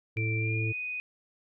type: harmonic tone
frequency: 110.5 Hz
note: A2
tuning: 8 cents sharp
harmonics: 1 / 3 / 4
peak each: -28 / -38 / -40 dBFS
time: 0.16-0.73 s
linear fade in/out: 20 ms
type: tone with pitch glide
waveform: sine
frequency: 2349 to 2489 Hz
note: D7 to D#7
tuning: 0 to 0 cents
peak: -32 dBFS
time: 0.17-1 s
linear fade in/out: 0 ms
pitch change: +100 cents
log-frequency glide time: 0.37-0.75 s
effects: none